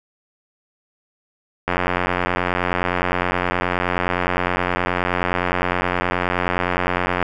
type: click train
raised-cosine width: 0.5 ms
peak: -4 dBFS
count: 498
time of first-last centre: 1.68-7.227 s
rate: 89.6 Hz
effects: none